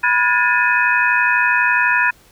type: tone cluster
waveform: sine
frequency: 981 / 1440 / 1659 / 1771 / 2508 Hz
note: B5 / F#6 / G#6 / A6 / D#7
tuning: -12 / -47 / -2 / +11 / +13 cents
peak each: -19 dBFS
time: 0.03-2.11 s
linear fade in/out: 10 ms
effects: pink hiss -50 dBFS RMS until 2.31 s